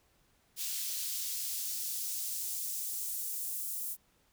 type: noise with high-pass filter sweep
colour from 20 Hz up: white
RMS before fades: -37 dBFS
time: 0.56-3.97 s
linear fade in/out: 50 ms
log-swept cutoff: 3500 to 9800 Hz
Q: 0.9
effects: pink hiss -70 dBFS RMS until 4.32 s